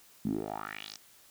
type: tone with band-pass filter sweep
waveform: 10% pulse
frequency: 52.4 Hz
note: G#1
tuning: 16 cents sharp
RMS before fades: -37 dBFS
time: 0.25-0.97 s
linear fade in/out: 5 ms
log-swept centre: 200 to 6100 Hz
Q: 4.1
effects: white hiss -59 dBFS RMS until 1.3 s